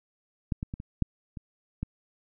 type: clicks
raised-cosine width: 5 ms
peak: -14 / -19 / -22 / -26 / -11 / -26 / -18 dBFS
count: 7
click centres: 0.522 / 0.629 / 0.739 / 0.801 / 1.023 / 1.372 / 1.83 s
effects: none